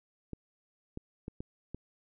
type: clicks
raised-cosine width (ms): 3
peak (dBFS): -26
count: 5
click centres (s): 0.333 / 0.974 / 1.281 / 1.405 / 1.746
effects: none